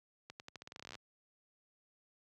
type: accelerating click train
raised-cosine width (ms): 0.2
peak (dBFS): -30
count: 18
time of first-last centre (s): 0.3-0.953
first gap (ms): 99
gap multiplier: 0.86
effects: high-pass 80 Hz 12 dB/octave